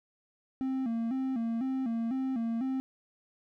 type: tone with vibrato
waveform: triangle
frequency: 245.8 Hz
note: B3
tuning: 8 cents flat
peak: -27 dBFS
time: 0.61-2.8 s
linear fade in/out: 0 ms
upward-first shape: square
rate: 2 Hz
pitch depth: 120 cents each way
effects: none